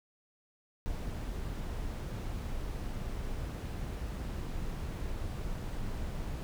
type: noise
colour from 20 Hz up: brown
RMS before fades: -37 dBFS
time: 0.86-6.43 s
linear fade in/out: 0 ms
effects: none